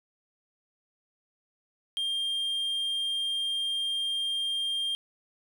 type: tone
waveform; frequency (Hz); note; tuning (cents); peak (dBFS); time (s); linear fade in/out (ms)
triangle; 3200; G7; +35; -26; 1.97-4.95; 0
effects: none

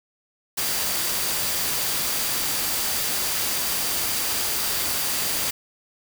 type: tone in noise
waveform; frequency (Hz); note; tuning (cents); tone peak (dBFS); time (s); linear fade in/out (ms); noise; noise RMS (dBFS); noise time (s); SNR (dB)
sine; 4708; D8; +3; -35; 0.57-5.51; 10; white; -25; 0.57-5.51; -13
effects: none

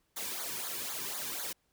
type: noise with flanger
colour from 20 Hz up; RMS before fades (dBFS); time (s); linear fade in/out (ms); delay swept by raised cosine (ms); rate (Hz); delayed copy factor
white; -38; 0.16-1.53; 10; 0.36 to 1.56; 4; -0.85
effects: pink hiss -75 dBFS RMS until 1.72 s

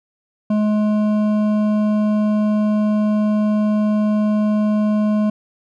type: tone with hard clipping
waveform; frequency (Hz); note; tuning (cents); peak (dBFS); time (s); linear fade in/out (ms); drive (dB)
triangle; 211.5; G#3; +32; -16; 0.5-5.3; 5; 13
effects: none

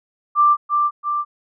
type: tone with echo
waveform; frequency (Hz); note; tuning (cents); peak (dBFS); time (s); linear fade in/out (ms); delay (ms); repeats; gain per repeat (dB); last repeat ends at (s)
sine; 1180; D6; +8; -10; 0.35-0.57; 50; 340; 2; -4; 1.25
effects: none

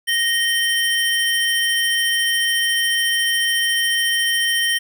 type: tone pair together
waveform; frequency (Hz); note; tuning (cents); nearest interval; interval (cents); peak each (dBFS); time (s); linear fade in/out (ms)
square; 1864 / 3102; A#6 / G7; -1 / -19; major sixth; 882; -20; 0.07-4.79; 20
effects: none

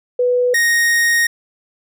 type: tone pair in turn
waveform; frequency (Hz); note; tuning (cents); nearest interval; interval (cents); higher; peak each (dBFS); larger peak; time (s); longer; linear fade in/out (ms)
sine / 45% pulse; 493.9 / 1864.7; B4 / A#6; 0 / 0; octave + major seventh; 2300; second; -12; neither; 0.19-0.54 / 0.54-1.27; second; 5
effects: none

